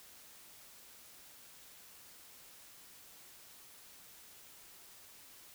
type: silence
effects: white hiss -57 dBFS RMS until 5.54 s